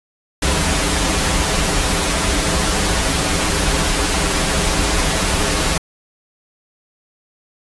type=noise with comb filter; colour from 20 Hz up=pink; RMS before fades=-17 dBFS; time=0.42-5.78 s; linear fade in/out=5 ms; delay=8.5 ms; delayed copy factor=-0.85; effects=resampled to 24000 Hz